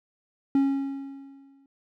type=tone with exponential decay; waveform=triangle; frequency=274.5 Hz; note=C#4; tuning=17 cents flat; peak=-15 dBFS; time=0.55-1.66 s; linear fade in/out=2 ms; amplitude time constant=240 ms; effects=none